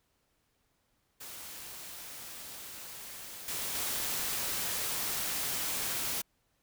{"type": "noise with level steps", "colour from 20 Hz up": "white", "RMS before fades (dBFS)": [-45, -36, -34], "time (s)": [1.2, 6.22], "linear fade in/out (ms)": 10, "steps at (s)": [3.48, 3.75], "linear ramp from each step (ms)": 2, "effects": ["pink hiss -75 dBFS RMS until 6.62 s"]}